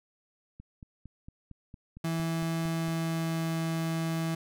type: click train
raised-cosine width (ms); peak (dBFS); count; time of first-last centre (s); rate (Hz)
5; -33; 11; 0.6-2.883; 4.38
type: tone with pitch glide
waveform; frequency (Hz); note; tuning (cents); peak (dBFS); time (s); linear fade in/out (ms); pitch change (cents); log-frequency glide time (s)
35% pulse; 164.4 to 163.36; E3 to E3; -4 to -15; -27; 2.04-4.35; 5; -11; 2.63-3.59
effects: none